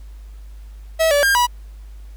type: tone with pitch steps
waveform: 45% pulse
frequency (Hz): 646 / 576 / 1607 / 975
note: E5 / D5 / G6 / B5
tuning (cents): -35 / -34 / +43 / -23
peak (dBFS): -13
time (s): 0.99-1.47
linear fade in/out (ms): 20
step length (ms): 120
effects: added 51 Hz sine -34 dBFS peak until 2.16 s + pink hiss -56 dBFS RMS until 2.16 s